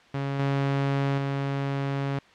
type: tone with level steps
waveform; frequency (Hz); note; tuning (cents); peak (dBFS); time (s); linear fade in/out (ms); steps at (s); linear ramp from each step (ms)
sawtooth; 138.59; C#3; 0; -23 / -19 / -22; 0.14-2.19; 5; 0.39 / 1.18; 2
effects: white hiss -54 dBFS RMS until 2.34 s + low-pass 3000 Hz 12 dB/octave